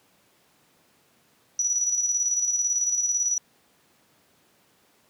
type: tone with tremolo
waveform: sine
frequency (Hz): 5880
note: F#8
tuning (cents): -12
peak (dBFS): -20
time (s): 1.59-3.38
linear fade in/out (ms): 2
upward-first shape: square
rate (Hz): 18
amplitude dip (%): 45
effects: pink hiss -62 dBFS RMS until 5.09 s + high-pass 150 Hz 12 dB/octave